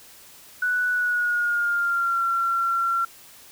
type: tone with pitch glide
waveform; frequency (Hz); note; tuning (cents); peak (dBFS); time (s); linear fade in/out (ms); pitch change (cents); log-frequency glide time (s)
sine; 1480 to 1365; F#6 to F6; 0 to -40; -20; 0.62-3.05; 5; -140; 0.91-2.23
effects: white hiss -48 dBFS RMS until 3.51 s